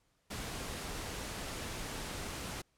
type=noise; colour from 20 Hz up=pink; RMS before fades=-41 dBFS; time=0.3-2.62 s; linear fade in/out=10 ms; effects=pink hiss -75 dBFS RMS until 2.77 s + low-pass 11000 Hz 12 dB/octave